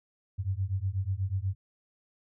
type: beating tone pair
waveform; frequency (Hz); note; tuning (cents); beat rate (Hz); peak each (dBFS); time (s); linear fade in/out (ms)
sine; 92 / 100.2; F#2 / G2; -9 / +38; 8.2; -31; 0.38-1.55; 20
effects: none